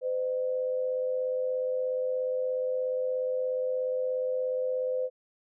sine tone pair together, 512.1 / 609 Hz, C5 / D#5, -37 / -37 cents, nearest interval minor third, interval 300 cents, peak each -27 / -37 dBFS, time 0.01-5.1 s, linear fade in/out 50 ms, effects none

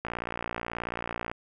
click train, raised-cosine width 0.5 ms, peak -17 dBFS, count 75, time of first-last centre 0.05-1.315 s, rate 58.5 Hz, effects none

